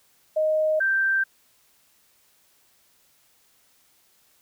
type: tone pair in turn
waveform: sine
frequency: 622.3 / 1568.1 Hz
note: D#5 / G6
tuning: 0 / 0 cents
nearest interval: octave + major third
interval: 1600 cents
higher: second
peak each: -19 dBFS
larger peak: neither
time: 0.36-0.8 / 0.8-1.24 s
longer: neither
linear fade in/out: 10 ms
effects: white hiss -62 dBFS RMS until 4.41 s